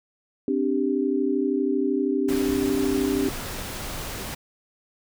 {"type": "chord", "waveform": "sine", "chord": "C suspended second", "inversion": "none", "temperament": "just", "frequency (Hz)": [261.6, 294.3, 392.4], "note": ["C4", "D4", "G4"], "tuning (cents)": [0, 4, 2], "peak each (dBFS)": -25, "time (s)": [0.48, 3.29], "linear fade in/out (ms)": 2}
{"type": "noise", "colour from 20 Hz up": "pink", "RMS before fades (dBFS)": -33, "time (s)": [2.28, 4.35], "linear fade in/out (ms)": 10}
{"effects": []}